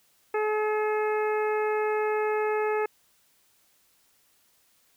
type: harmonic tone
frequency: 427 Hz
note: G#4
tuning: 48 cents sharp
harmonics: 1 / 2 / 3 / 4 / 5 / 6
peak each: -25 / -31 / -35 / -37 / -39 / -41 dBFS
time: 0.34-2.86 s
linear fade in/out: 5 ms
effects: white hiss -65 dBFS RMS until 4.96 s